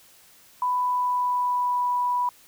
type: tone with pitch glide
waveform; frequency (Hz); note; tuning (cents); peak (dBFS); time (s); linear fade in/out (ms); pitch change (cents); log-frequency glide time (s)
sine; 994 to 983.2; B5 to B5; +11 to -8; -21; 0.62-2.29; 2; -19; 0.79-1.91
effects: white hiss -54 dBFS RMS until 2.47 s